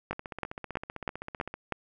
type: two click trains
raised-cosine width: 0.5 ms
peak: -22 / -15 dBFS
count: 23 / 6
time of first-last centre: 0.13-1.54 / 0.11-1.723 s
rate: 15.6 / 3.1 Hz
effects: none